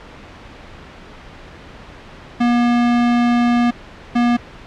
square tone bursts at uneven times, 239.8 Hz, A#3, 49 cents sharp, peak -13 dBFS, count 2, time 2.4-3.71 / 4.15-4.37 s, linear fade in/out 10 ms, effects pink hiss -38 dBFS RMS until 4.66 s + low-pass 3000 Hz 12 dB/octave

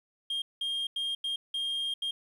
sine tone bursts at uneven times, 3219 Hz, G7, 45 cents sharp, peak -27 dBFS, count 6, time 0.3-0.42 / 0.61-0.87 / 0.96-1.15 / 1.24-1.36 / 1.54-1.94 / 2.02-2.11 s, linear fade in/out 5 ms, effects tanh soft clip ceiling -28 dBFS + 10-bit

